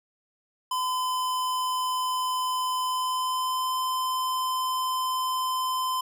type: tone with pitch glide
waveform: square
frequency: 1017 to 1027 Hz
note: C6 to C6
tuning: -50 to -33 cents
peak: -26 dBFS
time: 0.71-6.01 s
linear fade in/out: 5 ms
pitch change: +17 cents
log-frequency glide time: 2.84-3.74 s
effects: none